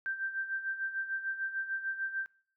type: tone with tremolo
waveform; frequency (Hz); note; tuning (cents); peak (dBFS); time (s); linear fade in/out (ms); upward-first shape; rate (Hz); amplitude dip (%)
sine; 1568; G6; 0; -30; 0.06-2.26; 0; sine; 6.7; 70
effects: noise-tail reverb RT60 0.5 s tail -21 dB re dry